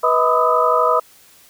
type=tone cluster; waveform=sine; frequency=490.8 / 637 / 998 / 1224 / 1276 Hz; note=B4 / D#5 / B5 / D#6 / D#6; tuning=-11 / +41 / +18 / -29 / +43 cents; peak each=-19 dBFS; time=0.03-1 s; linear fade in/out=10 ms; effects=white hiss -49 dBFS RMS until 1.49 s